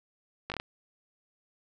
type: slowing click train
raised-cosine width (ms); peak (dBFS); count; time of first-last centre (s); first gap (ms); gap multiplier
0.3; -18; 5; 0.5-0.599; 18; 1.22
effects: none